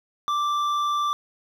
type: tone with hard clipping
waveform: sine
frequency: 1174.7 Hz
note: D6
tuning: in tune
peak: -23 dBFS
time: 0.28-1.13 s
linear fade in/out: 0 ms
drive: 7 dB
effects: none